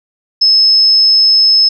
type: tone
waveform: sine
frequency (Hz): 5200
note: E8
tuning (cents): -24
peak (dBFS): -5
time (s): 0.41-1.69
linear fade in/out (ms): 10
effects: none